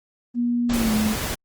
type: tone with pitch glide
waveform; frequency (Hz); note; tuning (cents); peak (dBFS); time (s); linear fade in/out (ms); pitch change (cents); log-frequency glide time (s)
sine; 240.2 to 215.2; B3 to A3; -48 to -38; -19; 0.34-1.16; 50; -190; 0.72-0.93
type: noise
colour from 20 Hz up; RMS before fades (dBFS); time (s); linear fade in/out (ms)
pink; -27; 0.69-1.35; 10
effects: Opus 24 kbps